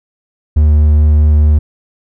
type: tone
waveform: triangle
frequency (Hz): 75.4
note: D2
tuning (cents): +46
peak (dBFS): -3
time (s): 0.56-1.59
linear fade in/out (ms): 10
effects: none